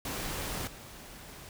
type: noise with level steps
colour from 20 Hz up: pink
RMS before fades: -36 / -48 dBFS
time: 0.05-1.49 s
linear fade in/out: 2 ms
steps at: 0.67 s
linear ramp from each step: 5 ms
effects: none